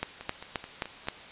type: two click trains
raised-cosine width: 0.3 ms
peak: -24 / -13 dBFS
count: 5 / 5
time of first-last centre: 0.21-1.072 / 0.03-1.085 s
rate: 4.64 / 3.79 Hz
effects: white hiss -46 dBFS RMS until 1.31 s + resampled to 8000 Hz